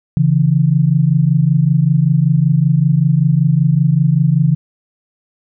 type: tone pair together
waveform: sine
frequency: 138.59 / 163.82 Hz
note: C#3 / E3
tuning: 0 / -10 cents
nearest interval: minor third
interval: 290 cents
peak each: -12 dBFS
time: 0.17-4.55 s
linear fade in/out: 0 ms
effects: none